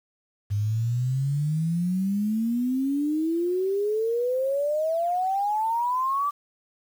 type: exponential sweep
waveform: sine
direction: up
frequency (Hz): 100 to 1174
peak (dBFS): -22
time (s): 0.5-6.31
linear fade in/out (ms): 20
effects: 8-bit